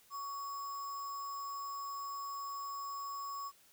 sine tone with sample-and-hold, 1122 Hz, C#6, 21 cents sharp, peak -39 dBFS, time 0.1-3.52 s, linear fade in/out 50 ms, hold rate 6300 Hz, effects white hiss -65 dBFS RMS until 3.72 s

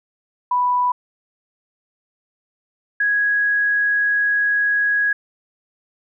sine tone pair in turn, 987.8 / 1661.3 Hz, B5 / G#6, 0 / 0 cents, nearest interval major sixth, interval 900 cents, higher second, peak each -15 dBFS, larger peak neither, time 0.51-0.92 / 3-5.13 s, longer second, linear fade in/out 5 ms, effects none

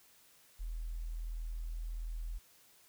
sine tone, 40.74 Hz, E1, 20 cents flat, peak -37 dBFS, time 0.59-2.39 s, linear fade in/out 20 ms, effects white hiss -64 dBFS RMS until 2.88 s

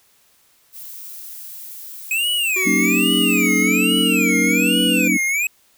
violet noise, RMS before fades -35 dBFS, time 0.72-3.65 s, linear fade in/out 50 ms
square tone with vibrato, 2500 Hz, D#7, 8 cents sharp, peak -18 dBFS, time 2.11-5.47 s, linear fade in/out 2 ms, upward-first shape sine, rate 1.2 Hz, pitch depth 280 cents each way
square linear sweep, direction up, 372.3 to 502 Hz, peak -26 dBFS, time 2.56-5.08 s, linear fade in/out 5 ms
sine chord, D# minor seventh, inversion first, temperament equal with one note detuned, 186.93 / 233.1 / 277.2 / 311.1 Hz, F#3 / A#3 / C#4 / D#4, +18 / 0 / 0 / 0 cents, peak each -22 dBFS, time 2.65-5.18 s, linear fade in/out 20 ms
effects white hiss -57 dBFS RMS until 5.77 s

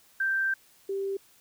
sine tone pair in turn, 1568 / 392 Hz, G6 / G4, 0 / 0 cents, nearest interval 2 octaves, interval 2400 cents, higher first, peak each -24 / -28 dBFS, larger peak first, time 0.2-0.54 / 0.89-1.17 s, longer first, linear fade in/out 5 ms, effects white hiss -60 dBFS RMS until 1.4 s

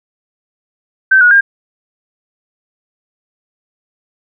sine tone with pitch steps, 1546 / 1455 / 1608 Hz, G6 / F#6 / G6, -24 / -29 / +44 cents, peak -4 dBFS, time 1.11-1.41 s, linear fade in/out 10 ms, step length 100 ms, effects none

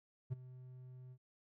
triangle tone with ADSR envelope, 127.4 Hz, C3, 46 cents flat, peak -32 dBFS, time 0.3-1.18 s, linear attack 25 ms, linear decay 18 ms, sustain -17 dB, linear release 61 ms, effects none

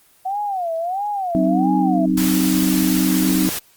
sine tone with vibrato, 737 Hz, F#5, 7 cents flat, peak -20 dBFS, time 0.25-2.06 s, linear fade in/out 10 ms, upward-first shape sine, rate 1.5 Hz, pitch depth 210 cents each way
sine chord, C diminished, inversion second, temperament equal with one note detuned, 186.82 / 261.6 / 311.1 Hz, Gb3 / C4 / Eb4, +17 / 0 / 0 cents, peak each -19 dBFS, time 1.35-3.49 s, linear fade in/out 0 ms
white noise, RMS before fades -25 dBFS, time 2.17-3.59 s, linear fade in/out 5 ms
effects white hiss -54 dBFS RMS until 3.76 s + Opus 24 kbps

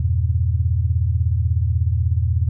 sine chord, E diminished, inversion none, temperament just, 82.41 / 98.89 / 118.67 Hz, E2 / G2 / Bb2, 0 / +16 / +31 cents, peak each -18 / -22 / -22 dBFS, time 0-2.49 s, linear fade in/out 5 ms, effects none

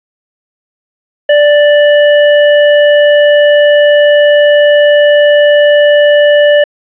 square tone, 587.3 Hz, D5, in tune, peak -4 dBFS, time 1.29-6.64 s, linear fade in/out 5 ms, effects resampled to 8000 Hz + 7-bit

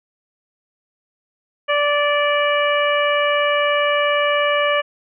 harmonic tone, 583 Hz, D5, 13 cents flat, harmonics 1 / 2 / 3 / 4 / 5, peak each -18 / -21 / -23 / -24 / -25 dBFS, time 1.68-4.82 s, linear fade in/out 20 ms, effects none

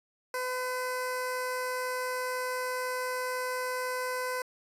15% pulse tone with notch filter, 506 Hz, B4, 42 cents sharp, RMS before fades -33 dBFS, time 0.34-4.42 s, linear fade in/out 2 ms, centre 3300 Hz, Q 1.3, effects resampled to 32000 Hz

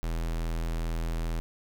square tone, 41.2 Hz, E1, in tune, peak -29 dBFS, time 0.03-1.4 s, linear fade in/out 0 ms, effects none

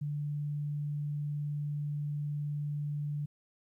sine tone, 146.83 Hz, D3, in tune, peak -32 dBFS, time 0.01-3.26 s, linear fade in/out 10 ms, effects 12-bit

